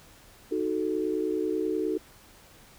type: chord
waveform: sine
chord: D# diminished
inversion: none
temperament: equal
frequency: 311.1 / 370 / 440 Hz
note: D#4 / F#4 / A4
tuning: 0 / 0 / 0 cents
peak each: -30 dBFS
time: 0.51-1.98 s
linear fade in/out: 10 ms
effects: pink hiss -54 dBFS RMS until 2.78 s